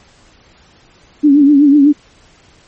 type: tone with vibrato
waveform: sine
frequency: 286.7 Hz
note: D4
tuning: 42 cents flat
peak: -4 dBFS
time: 1.23-1.93 s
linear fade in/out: 20 ms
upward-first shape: triangle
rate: 8 Hz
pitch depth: 98 cents each way
effects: pink hiss -47 dBFS RMS until 2.67 s + MP3 32 kbps